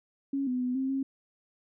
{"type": "tone with pitch steps", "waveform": "sine", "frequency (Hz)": [275.6, 251.2, 249.8, 265, 269.9], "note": ["C#4", "B3", "B3", "C4", "C#4"], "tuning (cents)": [-10, 30, 20, 22, -46], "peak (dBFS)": -27, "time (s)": [0.33, 1.03], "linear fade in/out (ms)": 5, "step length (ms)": 140, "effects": []}